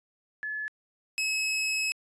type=tone pair in turn; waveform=sine / sawtooth; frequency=1717 / 2573 Hz; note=A6 / E7; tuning=-43 / -43 cents; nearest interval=perfect fifth; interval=700 cents; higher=second; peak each=-31 / -23 dBFS; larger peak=second; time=0.43-0.68 / 1.18-1.92 s; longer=second; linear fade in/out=0 ms; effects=resampled to 22050 Hz